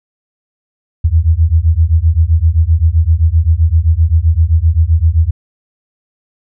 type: beating tone pair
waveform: sine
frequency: 77.78 / 85.48 Hz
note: D#2 / F2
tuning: 0 / -37 cents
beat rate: 7.7 Hz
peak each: -10 dBFS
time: 1.04-5.31 s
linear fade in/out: 10 ms
effects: none